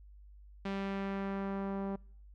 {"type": "tone with low-pass filter sweep", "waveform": "sawtooth", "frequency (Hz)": 196.1, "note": "G3", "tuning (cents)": 1, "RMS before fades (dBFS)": -37, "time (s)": [0.65, 1.96], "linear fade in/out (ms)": 5, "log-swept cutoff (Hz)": [3300, 880], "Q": 0.99, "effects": ["noise-tail reverb RT60 0.6 s tail -26 dB re dry", "added 50 Hz sine -52 dBFS peak until 2.34 s"]}